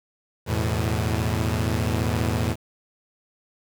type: chord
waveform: sawtooth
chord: E suspended fourth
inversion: none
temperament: equal with one note detuned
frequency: 82.41 / 108.67 / 123.47 Hz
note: E2 / A2 / B2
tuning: 0 / -21 / 0 cents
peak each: -22 / -21 / -25 dBFS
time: 0.46-2.56 s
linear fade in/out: 50 ms
effects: 7-bit